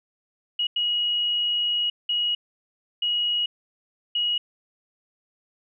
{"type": "tone bursts at uneven times", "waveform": "sine", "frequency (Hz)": 2900, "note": "F#7", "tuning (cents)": -35, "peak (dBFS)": -21, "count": 5, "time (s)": [[0.59, 0.67], [0.76, 1.9], [2.09, 2.35], [3.02, 3.46], [4.15, 4.38]], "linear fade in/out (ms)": 5, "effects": []}